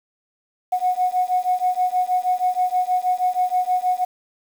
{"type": "beating tone pair", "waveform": "sine", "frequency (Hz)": [728, 734.3], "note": ["F#5", "F#5"], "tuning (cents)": [-28, -13], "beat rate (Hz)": 6.3, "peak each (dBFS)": -20, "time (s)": [0.72, 4.05], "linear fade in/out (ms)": 10, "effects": ["tanh soft clip ceiling -10 dBFS", "7-bit"]}